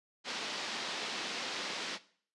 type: band-pass noise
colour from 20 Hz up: white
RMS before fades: -39 dBFS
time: 0.24-1.99 s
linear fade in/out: 50 ms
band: 180 to 5000 Hz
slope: 24 dB/octave
effects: noise-tail reverb RT60 0.5 s tail -17 dB re dry + resampled to 24000 Hz